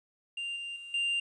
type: tone with level steps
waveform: triangle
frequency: 2789 Hz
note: F7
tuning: 3 cents flat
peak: -32 / -35 / -41 / -26 dBFS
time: 0.37-1.2 s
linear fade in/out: 5 ms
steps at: 0.56 / 0.76 / 0.94 s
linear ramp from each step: 2 ms
effects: resampled to 22050 Hz + 11-bit